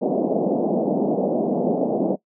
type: band-pass noise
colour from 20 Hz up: pink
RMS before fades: -21 dBFS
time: 0.01-2.16 s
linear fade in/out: 20 ms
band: 180 to 720 Hz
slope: 48 dB/octave
effects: noise-tail reverb RT60 0.1 s tail -18 dB re dry